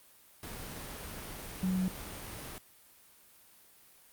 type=tone in noise; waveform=sine; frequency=185.6 Hz; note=F#3; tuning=6 cents sharp; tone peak=-28 dBFS; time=1.63-1.88 s; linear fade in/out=0 ms; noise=pink; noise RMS=-43 dBFS; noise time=0.43-2.58 s; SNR=+12 dB; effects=white hiss -60 dBFS RMS until 4.12 s + Opus 32 kbps